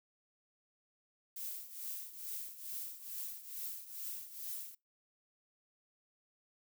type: noise with tremolo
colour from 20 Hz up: violet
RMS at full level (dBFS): -41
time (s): 1.36-4.75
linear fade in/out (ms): 5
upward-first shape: triangle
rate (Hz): 2.3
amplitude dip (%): 80
effects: noise-tail reverb RT60 0.2 s tail -23 dB re dry